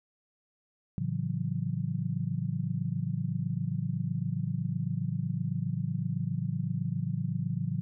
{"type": "chord", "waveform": "sine", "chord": "F# minor seventh", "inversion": "first", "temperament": "just", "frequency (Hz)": [111, 138.75, 166.5, 185], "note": ["A2", "C#3", "E3", "F#3"], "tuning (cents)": [16, 2, 18, 0], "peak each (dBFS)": [-35, -33, -34, -36], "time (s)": [0.98, 7.81], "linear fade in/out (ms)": 0, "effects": []}